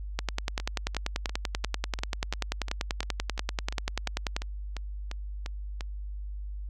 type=two click trains; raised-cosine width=0.2 ms; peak=-11 / -19 dBFS; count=44 / 16; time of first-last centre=0.19-4.365 / 0.6-5.808 s; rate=10.3 / 2.88 Hz; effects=added 50 Hz sine -34 dBFS peak until 6.69 s